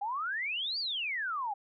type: exponential two-way sweep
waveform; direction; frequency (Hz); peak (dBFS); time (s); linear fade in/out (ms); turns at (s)
sine; up then down; 781 to 4800 to 781; -31; 0.01-1.54; 10; 0.79
effects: MP3 64 kbps